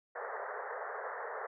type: band-pass noise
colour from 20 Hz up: pink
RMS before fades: -41 dBFS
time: 0.15-1.47 s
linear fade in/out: 10 ms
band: 420 to 1900 Hz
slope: 96 dB/octave
effects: none